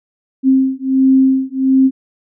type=beating tone pair; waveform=sine; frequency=264 / 265.4 Hz; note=C4 / C4; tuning=+16 / +25 cents; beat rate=1.4 Hz; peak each=-12 dBFS; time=0.43-1.91 s; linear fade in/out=50 ms; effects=none